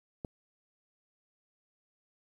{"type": "click", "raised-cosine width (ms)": 2, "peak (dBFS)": -24, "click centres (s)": 0.248, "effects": ["10-bit"]}